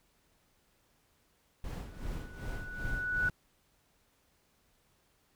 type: noise with tremolo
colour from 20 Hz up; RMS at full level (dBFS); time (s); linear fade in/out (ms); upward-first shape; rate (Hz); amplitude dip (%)
brown; -37; 1.64-3.3; 2; sine; 2.6; 70
type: tone with exponential growth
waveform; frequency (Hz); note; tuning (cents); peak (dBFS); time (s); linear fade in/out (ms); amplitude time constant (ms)
sine; 1478; F#6; -2; -26; 1.86-3.29; 5; 310
effects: pink hiss -71 dBFS RMS until 5.35 s